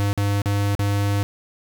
square tone with dropouts, 101.1 Hz, G#2, 46 cents flat, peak -19 dBFS, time 0-1.23 s, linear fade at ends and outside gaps 0 ms, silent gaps 0.13-0.176 / 0.418-0.458 / 0.751-0.793 s, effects 8-bit

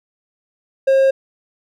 triangle tone, 537 Hz, C5, 45 cents sharp, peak -8 dBFS, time 0.87-1.11 s, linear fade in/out 10 ms, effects none

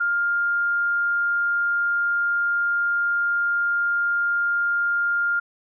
sine tone, 1404 Hz, F6, 9 cents sharp, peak -19 dBFS, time 0-5.4 s, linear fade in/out 10 ms, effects none

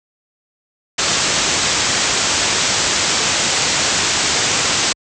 white low-pass noise, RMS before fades -17 dBFS, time 0.98-4.93 s, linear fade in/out 10 ms, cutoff 7900 Hz, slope 96 dB/octave, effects high-pass 60 Hz 12 dB/octave

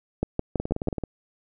two click trains, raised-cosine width 2 ms, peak -10 / -15 dBFS, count 5 / 9, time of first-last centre 0.23-0.885 / 0.6-1.037 s, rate 6.11 / 18.3 Hz, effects none

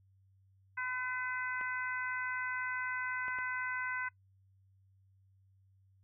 harmonic tone, 506 Hz, B4, 42 cents sharp, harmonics 2 / 3 / 4 / 5, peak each -42 / -37 / -40 / -49 dBFS, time 0.77-4.09 s, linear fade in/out 10 ms
clicks, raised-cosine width 0.5 ms, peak -32 dBFS, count 3, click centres 1.612 / 3.282 / 3.387 s
effects noise-tail reverb RT60 0.1 s tail -21 dB re dry + added 96 Hz sine -64 dBFS peak until 6.03 s

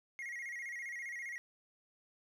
triangle tone with vibrato, 2027 Hz, B6, 45 cents sharp, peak -39 dBFS, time 0.19-1.38 s, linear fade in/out 0 ms, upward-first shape square, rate 15 Hz, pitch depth 98 cents each way, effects none

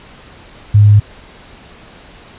sine tone, 103.83 Hz, G#2, in tune, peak -3 dBFS, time 0.74-1 s, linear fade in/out 10 ms, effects pink hiss -39 dBFS RMS until 2.38 s + resampled to 8000 Hz

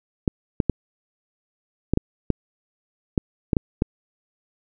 clicks, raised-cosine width 3 ms, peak -5 dBFS, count 10, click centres 0.278 / 0.602 / 0.697 / 1.936 / 1.974 / 2.303 / 3.178 / 3.532 / 3.568 / 3.821 s, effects none

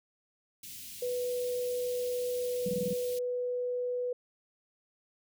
white band-stop noise, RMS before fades -45 dBFS, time 0.63-3.19 s, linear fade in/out 5 ms, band 270 to 2500 Hz, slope 24 dB/octave
sine tone, 493.9 Hz, B4, in tune, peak -30 dBFS, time 1.02-4.13 s, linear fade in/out 5 ms
sine tone bursts, 187 Hz, F#3, 19 cents sharp, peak -31 dBFS, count 6, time 2.66-2.932 s, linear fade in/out 2 ms, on 27 ms, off 22 ms
effects none

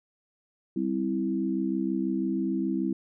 sine chord, C major, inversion second, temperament equal with one note detuned, 196 / 261.6 / 328.1 Hz, G3 / C4 / E4, 0 / 0 / -8 cents, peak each -30 / -30 / -29 dBFS, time 0.76-2.93 s, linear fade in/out 5 ms, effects none

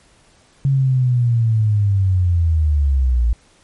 sine linear sweep, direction down, 138.5 to 55.9 Hz, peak -12 dBFS, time 0.65-3.33 s, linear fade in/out 0 ms, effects pink hiss -53 dBFS RMS until 3.63 s + MP3 48 kbps

